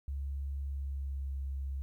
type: tone with pitch glide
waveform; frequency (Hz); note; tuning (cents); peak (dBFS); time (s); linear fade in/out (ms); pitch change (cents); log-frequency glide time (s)
sine; 69.3 to 67.91; C#2 to C#2; 0 to -35; -34; 0.08-1.82; 0; -35; 0.63-1.36
effects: 12-bit